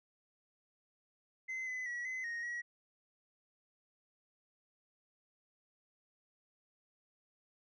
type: tone with pitch steps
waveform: sine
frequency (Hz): 2056 / 2018 / 1928 / 2037 / 1867 / 1914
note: C7 / B6 / B6 / C7 / A#6 / A#6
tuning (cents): -31 / +37 / -42 / -47 / +2 / +45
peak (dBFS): -35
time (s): 1.48-2.62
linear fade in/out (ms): 20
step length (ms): 190
effects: tanh soft clip ceiling -37 dBFS